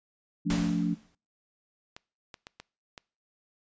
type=chord; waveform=sine; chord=D minor; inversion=first; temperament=equal with one note detuned; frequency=174.61 / 220 / 287 Hz; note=F3 / A3 / D4; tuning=0 / 0 / -40 cents; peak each=-28 / -32 / -30 dBFS; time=0.45-0.95 s; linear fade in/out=20 ms
type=noise with exponential decay; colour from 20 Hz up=pink; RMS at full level=-31 dBFS; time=0.5-1.15 s; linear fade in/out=2 ms; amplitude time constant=140 ms
type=clicks; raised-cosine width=0.2 ms; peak=-25 dBFS; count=5; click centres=1.965 / 2.342 / 2.469 / 2.6 / 2.978 s
effects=noise-tail reverb RT60 0.4 s tail -24 dB re dry + resampled to 16000 Hz